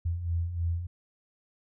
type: beating tone pair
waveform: sine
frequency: 82.41 / 85.61 Hz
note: E2 / F2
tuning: 0 / -34 cents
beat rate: 3.2 Hz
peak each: -35 / -28 dBFS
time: 0.05-0.87 s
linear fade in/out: 10 ms
effects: none